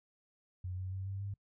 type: tone with pitch steps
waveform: sine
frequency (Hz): 91.3 / 93.33 / 95.4 / 97.51 / 99.68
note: F#2 / F#2 / G2 / G2 / G2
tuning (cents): -23 / +15 / -47 / -9 / +29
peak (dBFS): -37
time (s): 0.64-1.34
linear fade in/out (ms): 5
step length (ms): 140
effects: noise-tail reverb RT60 0.1 s tail -26 dB re dry